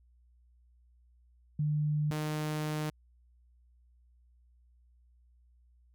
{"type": "tone pair in turn", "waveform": ["sine", "sawtooth"], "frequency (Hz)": [150, 152.89], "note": ["D3", "D#3"], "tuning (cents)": [37, -30], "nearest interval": "unison", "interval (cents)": 33, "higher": "second", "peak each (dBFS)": [-27, -28], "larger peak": "first", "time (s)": [[1.59, 2.11], [2.11, 2.9]], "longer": "second", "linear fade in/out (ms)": 5, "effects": ["added 60 Hz sine -61 dBFS peak until 5.94 s"]}